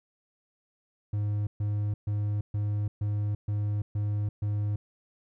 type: tone bursts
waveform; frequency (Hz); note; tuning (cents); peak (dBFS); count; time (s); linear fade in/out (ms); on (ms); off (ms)
triangle; 103.83; G#2; 0; -24; 8; 1.13-4.76; 5; 340; 130
effects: none